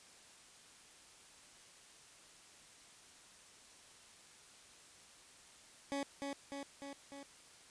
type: tone with echo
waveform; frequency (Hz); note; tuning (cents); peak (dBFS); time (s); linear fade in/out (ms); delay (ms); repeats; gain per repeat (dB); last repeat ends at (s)
20% pulse; 279.4; C#4; +14; -32; 5.92-6.03; 0; 300; 4; -3; 7.23
effects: white hiss -60 dBFS RMS until 7.7 s + resampled to 22050 Hz